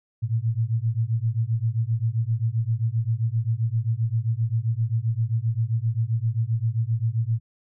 sine beating tone pair, 110 / 117.6 Hz, A2 / A#2, 0 / +16 cents, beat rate 7.6 Hz, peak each -24 dBFS, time 0.22-7.4 s, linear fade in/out 20 ms, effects none

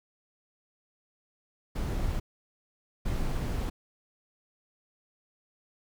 brown noise bursts at uneven times, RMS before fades -30 dBFS, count 2, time 1.75-2.2 / 3.05-3.7 s, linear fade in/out 10 ms, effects none

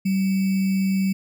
sine tone with sample-and-hold, 192.1 Hz, G3, 35 cents flat, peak -18 dBFS, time 0.05-1.13 s, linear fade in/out 10 ms, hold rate 2450 Hz, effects none

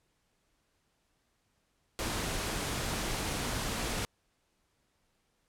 pink noise, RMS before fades -34 dBFS, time 1.99-4.05 s, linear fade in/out 0 ms, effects pink hiss -75 dBFS RMS until 5.48 s + low-pass 11000 Hz 12 dB/octave

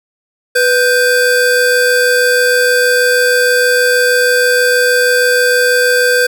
square tone pair together, 493.9 / 1568 Hz, B4 / G6, 0 / 0 cents, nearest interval octave + minor sixth, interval 2000 cents, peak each -12 dBFS, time 0.55-6.27 s, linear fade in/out 10 ms, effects none

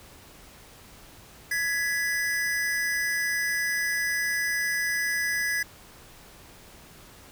square tone pair together, 1677 / 1980.5 Hz, G#6 / B6, +16 / +4 cents, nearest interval minor third, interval 288 cents, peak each -28 / -29 dBFS, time 1.51-5.63 s, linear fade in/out 5 ms, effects pink hiss -50 dBFS RMS until 7.31 s

